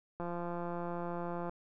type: click train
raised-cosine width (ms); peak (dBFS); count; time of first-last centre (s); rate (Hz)
1; -26; 225; 0.2-1.495; 173
effects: none